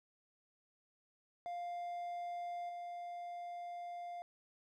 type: tone with level steps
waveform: triangle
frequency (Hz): 700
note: F5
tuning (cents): +4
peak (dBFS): -38 / -41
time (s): 1.46-4.22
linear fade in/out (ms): 0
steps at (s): 2.69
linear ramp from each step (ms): 2
effects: none